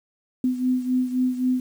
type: beating tone pair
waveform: sine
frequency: 252.8 / 256.6 Hz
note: B3 / C4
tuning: +41 / -34 cents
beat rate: 3.8 Hz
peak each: -21 / -26 dBFS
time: 0.44-1.6 s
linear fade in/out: 2 ms
effects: 8-bit